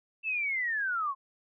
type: linear sweep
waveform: sine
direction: down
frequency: 2676 to 1046.5 Hz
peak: -28 dBFS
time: 0.23-1.15 s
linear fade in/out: 50 ms
effects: none